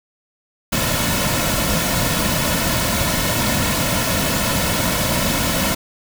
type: noise with comb filter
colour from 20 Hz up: pink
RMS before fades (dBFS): -19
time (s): 0.72-5.75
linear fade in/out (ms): 10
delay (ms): 2.5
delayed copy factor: -0.6
effects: none